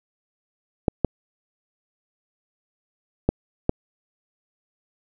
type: clicks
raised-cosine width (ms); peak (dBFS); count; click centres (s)
2; -4; 4; 0.882 / 1.047 / 3.29 / 3.694
effects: none